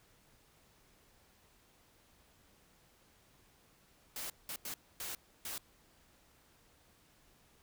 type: noise bursts at uneven times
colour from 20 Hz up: white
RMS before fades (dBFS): -42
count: 5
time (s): 4.16-4.3 / 4.49-4.56 / 4.65-4.74 / 5-5.15 / 5.45-5.58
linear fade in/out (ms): 2
effects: pink hiss -67 dBFS RMS until 7.62 s